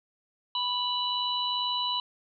harmonic tone, 987.8 Hz, B5, in tune, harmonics 1 / 3 / 4, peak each -31 / -31 / -31 dBFS, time 0.55-2 s, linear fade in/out 2 ms, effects none

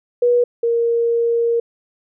sine tone pair in turn, 484.5 / 466.9 Hz, B4 / A#4, -33 / +3 cents, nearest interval minor second, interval 64 cents, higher first, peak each -11 / -14 dBFS, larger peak first, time 0.22-0.44 / 0.63-1.6 s, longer second, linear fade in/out 5 ms, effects none

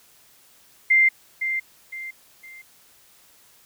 sine tone with echo, 2093 Hz, C7, in tune, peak -13 dBFS, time 0.9-1.09 s, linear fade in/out 10 ms, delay 510 ms, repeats 3, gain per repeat -9 dB, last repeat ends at 2.62 s, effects white hiss -55 dBFS RMS until 3.65 s

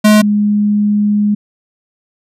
square / sine tone pair in turn, 212.2 / 207.5 Hz, G#3 / G#3, +38 / -1 cents, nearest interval unison, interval 39 cents, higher first, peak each -5 / -9 dBFS, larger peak first, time 0.04-0.22 / 0.22-1.35 s, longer second, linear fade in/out 10 ms, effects resampled to 32000 Hz

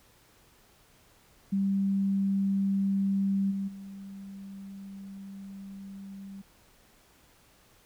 sine tone with level steps, 195.9 Hz, G3, 1 cent flat, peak -24 / -29 / -40 dBFS, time 1.52-6.42 s, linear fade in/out 10 ms, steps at 3.5 / 3.67 s, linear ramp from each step 20 ms, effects pink hiss -61 dBFS RMS until 7.85 s

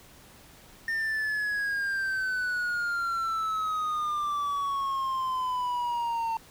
triangle exponential sweep, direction down, 1819 to 902 Hz, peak -25 dBFS, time 0.88-6.37 s, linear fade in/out 2 ms, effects pink hiss -53 dBFS RMS until 6.5 s

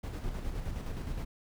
brown noise with tremolo, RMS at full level -35 dBFS, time 0.03-1.25 s, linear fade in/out 10 ms, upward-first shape square, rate 9.6 Hz, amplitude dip 35%, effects none

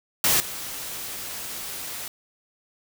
white noise with level steps, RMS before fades -20 / -34 dBFS, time 0.24-2.08 s, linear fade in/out 2 ms, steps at 0.4 s, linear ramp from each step 2 ms, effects none

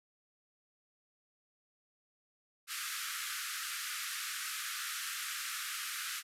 pink band-pass noise, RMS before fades -40 dBFS, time 2.67-6.23 s, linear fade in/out 50 ms, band 1200 to 14000 Hz, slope 96 dB/octave, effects none

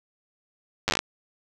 slowing click train, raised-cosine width 0.2 ms, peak -6 dBFS, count 9, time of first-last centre 0.88-0.991 s, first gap 9 ms, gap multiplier 1.12, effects none

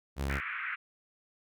sawtooth tone, 69 Hz, C#2, 7 cents flat, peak -27 dBFS, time 0.16-0.41 s, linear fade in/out 50 ms
pink band-pass noise, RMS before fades -37 dBFS, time 0.29-0.76 s, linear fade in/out 10 ms, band 1300 to 2400 Hz, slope 48 dB/octave
effects none

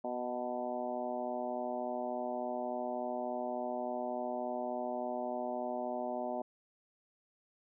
harmonic tone with a mistuned harmonic, 123.47 Hz, B2, in tune, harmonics 2 / 3 / 4 / 5 / 6 / 7 / 8, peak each -42 / -44 / -48 / -38 / -41 / -45 / -52 dBFS, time 0.04-6.42 s, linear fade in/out 5 ms, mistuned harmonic 7, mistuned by +26 cents, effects none

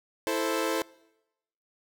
sawtooth chord, A minor, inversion second, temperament equal, 329.6 / 440 / 523.3 Hz, E4 / A4 / C5, 0 / 0 / 0 cents, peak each -27 dBFS, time 0.27-0.82 s, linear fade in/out 0 ms, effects noise-tail reverb RT60 0.9 s tail -23 dB re dry

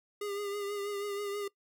square tone with vibrato, 406.3 Hz, G#4, 38 cents flat, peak -35 dBFS, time 0.21-1.48 s, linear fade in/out 5 ms, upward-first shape triangle, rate 6.2 Hz, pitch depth 42 cents each way, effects noise-tail reverb RT60 0.1 s tail -20 dB re dry

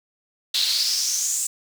brown noise with high-pass filter sweep, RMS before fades -23 dBFS, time 0.54-1.47 s, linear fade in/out 5 ms, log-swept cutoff 3800 to 7800 Hz, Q 5.7, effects none

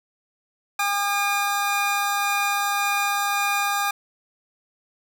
25% pulse tone pair together, 808 / 1212.9 Hz, G#5 / D#6, -48 / -45 cents, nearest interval perfect fifth, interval 703 cents, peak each -20 dBFS, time 0.79-3.91 s, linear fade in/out 5 ms, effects none

